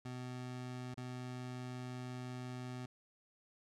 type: tone with dropouts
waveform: 25% pulse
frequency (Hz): 125.7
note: B2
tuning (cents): +31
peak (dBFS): -39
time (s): 0.05-2.86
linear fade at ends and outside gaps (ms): 5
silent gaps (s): 0.943-0.974
effects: low-pass 8000 Hz 12 dB/octave